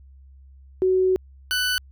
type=tone pair in turn; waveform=sine / 20% pulse; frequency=373.3 / 1493.2 Hz; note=F#4 / F#6; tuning=+15 / +15 cents; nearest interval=2 octaves; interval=2400 cents; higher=second; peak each=-16 / -16 dBFS; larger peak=neither; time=0.82-1.16 / 1.51-1.78 s; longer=first; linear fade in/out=0 ms; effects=added 67 Hz sine -45 dBFS peak until 1.91 s